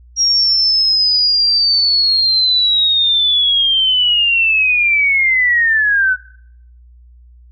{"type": "linear sweep", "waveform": "sine", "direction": "down", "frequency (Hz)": [5640, 1480], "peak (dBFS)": -10, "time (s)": [0.16, 6.17], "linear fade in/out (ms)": 50, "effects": ["noise-tail reverb RT60 0.7 s tail -22 dB re dry", "added 60 Hz sine -40 dBFS peak until 7.51 s"]}